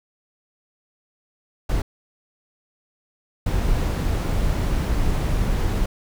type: noise bursts at uneven times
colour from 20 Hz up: brown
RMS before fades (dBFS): -21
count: 2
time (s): 1.69-1.82 / 3.46-5.86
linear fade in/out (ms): 5
effects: none